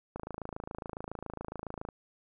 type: click train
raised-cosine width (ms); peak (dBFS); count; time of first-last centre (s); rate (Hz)
1; -24; 48; 0.16-1.888; 27.2
effects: none